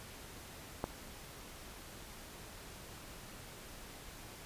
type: click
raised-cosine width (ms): 1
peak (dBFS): -20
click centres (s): 0.841
effects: pink hiss -51 dBFS RMS until 4.45 s + resampled to 32000 Hz